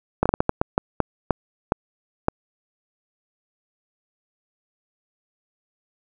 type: slowing click train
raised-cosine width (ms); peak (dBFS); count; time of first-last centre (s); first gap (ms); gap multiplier
1; -3; 12; 0.23-2.284; 26; 1.36
effects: none